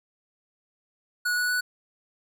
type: tone with pitch steps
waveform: square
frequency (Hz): 1462 / 1471.3 / 1480.7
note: F#6 / F#6 / F#6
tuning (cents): -21 / -10 / +1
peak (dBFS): -24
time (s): 1.25-1.61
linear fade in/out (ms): 10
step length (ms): 120
effects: none